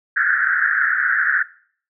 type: band-pass noise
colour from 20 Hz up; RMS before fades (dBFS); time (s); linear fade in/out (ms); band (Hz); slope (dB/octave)
white; -18; 0.16-1.43; 10; 1400 to 1800; 96
effects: noise-tail reverb RT60 0.5 s tail -18 dB re dry